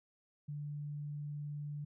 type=tone; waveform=sine; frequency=146.83 Hz; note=D3; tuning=in tune; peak=-39 dBFS; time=0.48-1.85 s; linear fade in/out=10 ms; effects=none